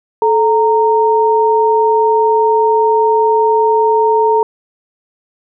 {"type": "tone pair together", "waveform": "sine", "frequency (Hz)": [435.5, 925], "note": ["A4", "A#5"], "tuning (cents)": [-18, -14], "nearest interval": "octave + minor second", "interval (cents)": 1304, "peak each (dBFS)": -11, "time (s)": [0.22, 4.43], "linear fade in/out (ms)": 2, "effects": []}